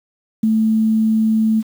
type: tone with ADSR envelope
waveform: sine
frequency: 220 Hz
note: A3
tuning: in tune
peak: -9 dBFS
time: 0.43-1.63 s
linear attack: 8 ms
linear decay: 6 ms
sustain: -3 dB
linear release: 40 ms
effects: 7-bit